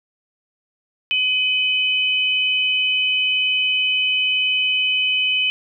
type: tone pair together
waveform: sine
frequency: 2530 / 3009 Hz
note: D#7 / F#7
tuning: +28 / +28 cents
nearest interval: minor third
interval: 300 cents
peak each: -19 dBFS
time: 1.11-5.5 s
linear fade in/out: 0 ms
effects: none